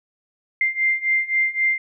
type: beating tone pair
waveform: sine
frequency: 2093 / 2096.8 Hz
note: C7 / C7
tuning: 0 / +3 cents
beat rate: 3.8 Hz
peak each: -22 / -20 dBFS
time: 0.61-1.78 s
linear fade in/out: 2 ms
effects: none